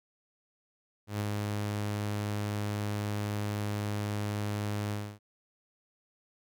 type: tone with ADSR envelope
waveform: sawtooth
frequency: 103.83 Hz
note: G#2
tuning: in tune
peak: -25 dBFS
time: 1.07-5.19 s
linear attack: 130 ms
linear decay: 27 ms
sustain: -2 dB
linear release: 280 ms
effects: none